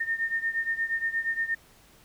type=beating tone pair; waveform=sine; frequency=1820 / 1828.5 Hz; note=A#6 / A#6; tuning=-42 / -34 cents; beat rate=8.5 Hz; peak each=-28 / -31 dBFS; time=0-1.55 s; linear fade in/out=10 ms; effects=pink hiss -57 dBFS RMS until 2.04 s